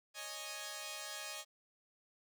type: chord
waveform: 5% pulse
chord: C# suspended second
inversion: none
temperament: equal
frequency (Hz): 554.4 / 622.3 / 830.6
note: C#5 / D#5 / G#5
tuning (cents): 0 / 0 / 0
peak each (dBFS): -38 / -35 / -36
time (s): 0.14-1.45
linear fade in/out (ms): 50
effects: none